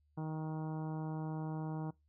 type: harmonic tone with a mistuned harmonic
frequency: 156.8 Hz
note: D#3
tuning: 14 cents sharp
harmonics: 1 / 2 / 3 / 4 / 5 / 6 / 7 / 8 / 9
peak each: -38 / -44 / -51 / -54 / -50 / -52 / -58 / -63 / -62 dBFS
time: 0.17-1.91 s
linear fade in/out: 10 ms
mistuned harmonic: 9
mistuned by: +16 cents
effects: noise-tail reverb RT60 0.2 s tail -23 dB re dry + added 74 Hz sine -70 dBFS peak until 2.08 s